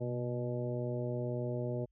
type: harmonic tone with a mistuned harmonic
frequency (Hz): 121.8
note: B2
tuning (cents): -24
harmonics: 1 / 2 / 3 / 4 / 5 / 7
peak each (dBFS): -36 / -42 / -40 / -42 / -41 / -55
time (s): 0-1.86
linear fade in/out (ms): 20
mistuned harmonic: 1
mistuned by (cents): +52
effects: added 50 Hz sine -70 dBFS peak until 1.91 s